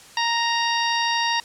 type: harmonic tone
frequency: 932.3 Hz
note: A#5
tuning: in tune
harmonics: 1 / 2 / 3 / 4 / 5 / 6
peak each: -23 / -26 / -28 / -29 / -30 / -31 dBFS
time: 0.17-1.4 s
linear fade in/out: 2 ms
effects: white hiss -46 dBFS RMS until 1.44 s + low-pass 9000 Hz 12 dB/octave